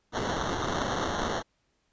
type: noise with sample-and-hold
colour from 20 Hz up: blue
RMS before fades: -30 dBFS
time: 0.12-1.43 s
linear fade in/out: 50 ms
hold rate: 2450 Hz
effects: pink hiss -73 dBFS RMS until 1.92 s + resampled to 16000 Hz